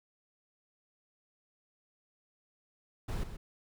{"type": "noise with echo", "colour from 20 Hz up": "brown", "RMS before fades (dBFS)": -34, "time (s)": [3.08, 3.24], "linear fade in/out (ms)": 10, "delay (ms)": 130, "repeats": 1, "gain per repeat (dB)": -9, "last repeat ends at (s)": 3.37, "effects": []}